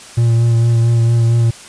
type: tone with vibrato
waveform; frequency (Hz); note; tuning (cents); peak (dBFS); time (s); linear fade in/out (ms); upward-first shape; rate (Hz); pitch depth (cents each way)
triangle; 116.54; A#2; 0; -7; 0.17-1.51; 10; sine; 4.4; 19
effects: white hiss -36 dBFS RMS until 1.68 s + resampled to 22050 Hz